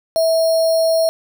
sine tone with sample-and-hold, 652 Hz, E5, 19 cents flat, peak -12 dBFS, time 0.16-1.09 s, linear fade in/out 0 ms, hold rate 4900 Hz, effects none

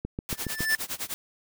click train, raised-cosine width 3 ms, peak -18 dBFS, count 5, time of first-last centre 0.05-0.606 s, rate 7.19 Hz
square tone with exponential growth, 1760 Hz, A6, in tune, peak -20 dBFS, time 0.29-0.75 s, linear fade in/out 1 ms, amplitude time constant 98 ms
white noise with tremolo, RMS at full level -31 dBFS, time 0.29-1.14 s, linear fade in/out 0 ms, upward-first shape sine, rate 9.8 Hz, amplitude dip 95%
effects none

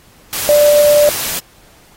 sine tone in noise, 590 Hz, D5, 8 cents sharp, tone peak -6 dBFS, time 0.49-1.09 s, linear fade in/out 0 ms, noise white, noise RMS -20 dBFS, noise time 0.33-1.39 s, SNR +11 dB, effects pink hiss -47 dBFS RMS until 1.96 s + AAC 48 kbps

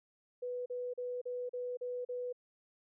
sine tone bursts, 493.9 Hz, B4, in tune, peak -36 dBFS, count 7, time 0.42-2.328 s, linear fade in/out 10 ms, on 240 ms, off 38 ms, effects none

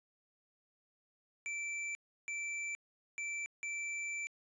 square tone bursts at uneven times, 2334 Hz, D7, 11 cents flat, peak -38 dBFS, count 4, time 1.46-1.95 / 2.28-2.75 / 3.18-3.46 / 3.63-4.27 s, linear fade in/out 0 ms, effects resampled to 22050 Hz

